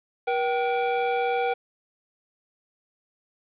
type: tone pair together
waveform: square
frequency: 479.8 / 772 Hz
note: A#4 / G5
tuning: +50 / -27 cents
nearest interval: minor sixth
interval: 823 cents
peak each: -26 dBFS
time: 0.27-1.54 s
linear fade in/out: 10 ms
effects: resampled to 8000 Hz + 8-bit